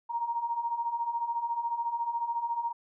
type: beating tone pair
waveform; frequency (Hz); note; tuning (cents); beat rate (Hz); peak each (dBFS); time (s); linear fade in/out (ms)
sine; 926 / 940; A#5 / A#5; -12 / +14; 14; -35 / -30; 0.09-2.73; 20
effects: none